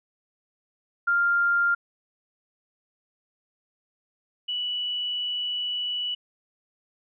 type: tone pair in turn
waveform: sine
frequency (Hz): 1396.9 / 2953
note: F6 / F#7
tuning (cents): 0 / -4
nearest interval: octave + minor second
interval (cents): 1296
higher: second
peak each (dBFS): -19 / -26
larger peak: first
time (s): 1.07-1.75 / 4.48-6.15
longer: second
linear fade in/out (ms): 10
effects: none